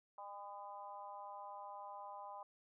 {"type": "harmonic tone with a mistuned harmonic", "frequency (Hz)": 201.8, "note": "G#3", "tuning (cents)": -49, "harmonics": [3, 4, 5, 6], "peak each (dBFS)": [-56, -51, -51, -60], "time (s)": [0.18, 2.43], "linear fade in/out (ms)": 2, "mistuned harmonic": 6, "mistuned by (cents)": 30, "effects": []}